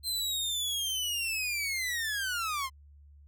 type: linear sweep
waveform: sawtooth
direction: down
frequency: 4145 to 1022 Hz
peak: -27 dBFS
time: 0.03-2.7 s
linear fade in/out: 50 ms
effects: added 72 Hz sine -52 dBFS peak until 3.27 s